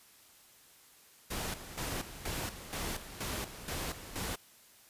pink noise with tremolo, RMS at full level -37 dBFS, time 1.3-4.36 s, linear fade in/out 10 ms, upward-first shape square, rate 2.1 Hz, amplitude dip 70%, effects white hiss -60 dBFS RMS until 4.89 s + resampled to 32000 Hz

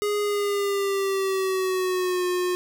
square tone with pitch glide, 413.9 to 360.3 Hz, G#4 to F#4, -6 to -46 cents, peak -23 dBFS, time 0.02-2.55 s, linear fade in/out 0 ms, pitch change -240 cents, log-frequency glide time 0.21-2.25 s, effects none

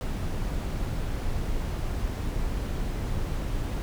brown noise, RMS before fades -29 dBFS, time 0.01-3.82 s, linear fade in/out 0 ms, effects none

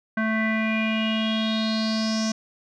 square tone with low-pass filter sweep, 220 Hz, A3, in tune, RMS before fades -24 dBFS, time 0.17-2.32 s, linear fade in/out 5 ms, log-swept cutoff 1700 to 5900 Hz, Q 6.7, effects none

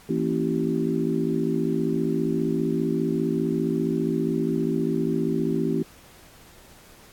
harmonic tone with a mistuned harmonic, 55 Hz, A1, in tune, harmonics 3 / 4 / 5 / 6 / 7, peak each -28 / -28 / -28 / -28 / -28 dBFS, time 0.09-5.83 s, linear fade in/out 5 ms, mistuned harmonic 4, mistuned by +79 cents, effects pink hiss -51 dBFS RMS until 7.12 s + AAC 64 kbps

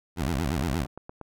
15% pulse tone with vibrato, 74.9 Hz, D2, 35 cents sharp, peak -19 dBFS, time 0.16-0.87 s, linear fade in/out 50 ms, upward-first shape sine, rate 8.6 Hz, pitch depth 300 cents each way
click train, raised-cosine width 1 ms, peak -25 dBFS, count 6, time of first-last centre 0.62-1.213 s, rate 8.43 Hz
effects none

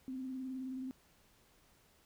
sine tone with vibrato, 260 Hz, C4, 11 cents flat, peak -39 dBFS, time 0.08-0.91 s, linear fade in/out 0 ms, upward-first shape sine, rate 19 Hz, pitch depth 34 cents each way, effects pink hiss -68 dBFS RMS until 2.05 s

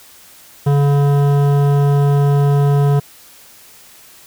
sine tone with hard clipping, 142.3 Hz, C#3, 46 cents sharp, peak -12 dBFS, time 0.66-3 s, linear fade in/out 10 ms, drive 14 dB, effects white hiss -43 dBFS RMS until 4.26 s

